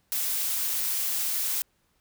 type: noise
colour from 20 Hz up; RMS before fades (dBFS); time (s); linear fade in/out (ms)
blue; -28; 0.12-1.62; 0
effects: pink hiss -70 dBFS RMS until 2 s